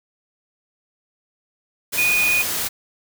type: tone in noise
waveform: sine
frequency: 2475 Hz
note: D#7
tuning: 10 cents flat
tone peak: -16 dBFS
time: 1.97-2.43 s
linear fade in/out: 20 ms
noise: white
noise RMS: -24 dBFS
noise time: 1.92-2.69 s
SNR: +5 dB
effects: none